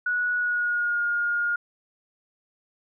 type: tone with pitch glide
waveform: sine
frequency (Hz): 1465 to 1422.5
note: F#6 to F6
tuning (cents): -18 to +31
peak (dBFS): -22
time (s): 0.06-1.56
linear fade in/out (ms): 5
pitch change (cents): -51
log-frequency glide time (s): 0.35-1.01
effects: none